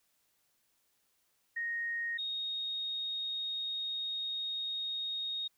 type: tone pair in turn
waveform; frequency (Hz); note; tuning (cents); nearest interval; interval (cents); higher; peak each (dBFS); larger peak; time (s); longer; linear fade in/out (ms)
sine; 1864.7 / 3729; A#6 / A#7; 0 / 0; octave; 1200; second; -33 / -34; first; 1.56-2.18 / 2.18-5.48; second; 10
effects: white hiss -75 dBFS RMS until 5.57 s